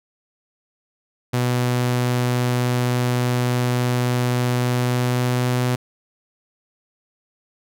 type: tone with pitch glide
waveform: sawtooth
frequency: 123.47 to 124.62 Hz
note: B2 to B2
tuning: 0 to +16 cents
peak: -14 dBFS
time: 1.33-5.76 s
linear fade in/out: 10 ms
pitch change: +16 cents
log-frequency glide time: 4.58-5.6 s
effects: none